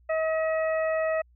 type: harmonic tone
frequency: 638 Hz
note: D#5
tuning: 43 cents sharp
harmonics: 1 / 2 / 3 / 4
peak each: -24 / -35 / -34 / -41 dBFS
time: 0.09-1.22 s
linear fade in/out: 10 ms
effects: added 60 Hz sine -56 dBFS peak until 1.35 s